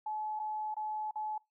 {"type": "tone with dropouts", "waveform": "sine", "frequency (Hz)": 857, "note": "A5", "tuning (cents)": -46, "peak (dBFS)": -34, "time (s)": [0.06, 1.38], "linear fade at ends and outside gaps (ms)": 5, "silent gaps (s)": [[0.393, 0.397], [0.743, 0.766], [1.111, 1.156]], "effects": ["noise-tail reverb RT60 0.2 s tail -24 dB re dry"]}